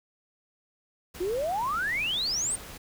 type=noise; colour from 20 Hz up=pink; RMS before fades=-43 dBFS; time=1.14-2.78 s; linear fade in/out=10 ms
type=exponential sweep; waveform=sine; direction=up; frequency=341 to 9040 Hz; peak=-26 dBFS; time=1.2-2.56 s; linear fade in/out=10 ms
effects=none